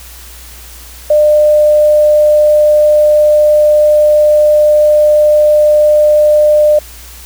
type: tone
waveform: sine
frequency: 601 Hz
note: D5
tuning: 40 cents sharp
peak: -4 dBFS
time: 1.1-6.79 s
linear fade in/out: 5 ms
effects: added 60 Hz sine -33 dBFS peak until 7.25 s + white hiss -34 dBFS RMS until 7.25 s